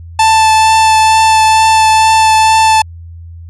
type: tone with vibrato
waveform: 45% pulse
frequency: 880 Hz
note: A5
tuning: in tune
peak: -5 dBFS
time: 0.19-2.82 s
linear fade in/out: 5 ms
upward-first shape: triangle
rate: 2.2 Hz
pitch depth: 11 cents each way
effects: added 84 Hz sine -27 dBFS peak until 3.49 s + resampled to 24000 Hz